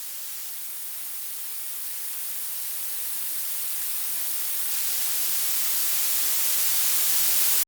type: noise with level ramp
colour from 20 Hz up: blue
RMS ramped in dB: -34 to -20 dBFS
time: 0-7.63 s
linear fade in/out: 0 ms
effects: Opus 48 kbps